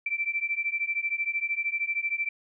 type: beating tone pair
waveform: sine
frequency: 2331 / 2344 Hz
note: D7 / D7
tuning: -14 / -4 cents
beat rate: 13 Hz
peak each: -30 / -29 dBFS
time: 0.06-2.29 s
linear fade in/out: 5 ms
effects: none